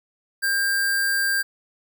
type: tone with sample-and-hold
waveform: sine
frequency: 1599 Hz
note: G6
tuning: 34 cents sharp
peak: -19 dBFS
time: 0.42-1.43 s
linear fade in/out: 20 ms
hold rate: 6300 Hz
effects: none